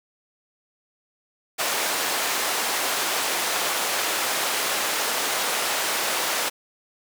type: band-pass noise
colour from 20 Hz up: pink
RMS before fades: -25 dBFS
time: 1.58-6.5 s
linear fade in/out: 20 ms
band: 580 to 16000 Hz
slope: 12 dB/octave
effects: none